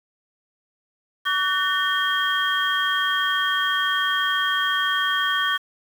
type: tone cluster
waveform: sine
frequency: 1139 / 1498 / 1816 / 3227 Hz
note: C#6 / F#6 / A#6 / G7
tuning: +47 / +21 / -46 / +50 cents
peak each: -25 dBFS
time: 1.25-5.58 s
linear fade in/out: 20 ms
effects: 7-bit